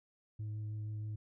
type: tone with vibrato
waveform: sine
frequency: 106.7 Hz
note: G#2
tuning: 47 cents sharp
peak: -35 dBFS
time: 0.39-1.16 s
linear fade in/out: 10 ms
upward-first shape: triangle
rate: 6.3 Hz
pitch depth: 12 cents each way
effects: tanh soft clip ceiling -37 dBFS